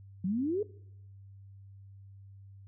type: exponential sweep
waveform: sine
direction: up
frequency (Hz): 174.61 to 440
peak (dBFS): -28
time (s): 0.24-0.63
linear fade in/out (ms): 5
effects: noise-tail reverb RT60 0.8 s tail -22 dB re dry + added 98 Hz sine -49 dBFS peak until 2.67 s